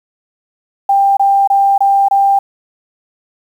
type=tone bursts; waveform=sine; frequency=792 Hz; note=G5; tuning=18 cents sharp; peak=-7 dBFS; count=5; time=0.89-2.39 s; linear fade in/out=5 ms; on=280 ms; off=25 ms; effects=7-bit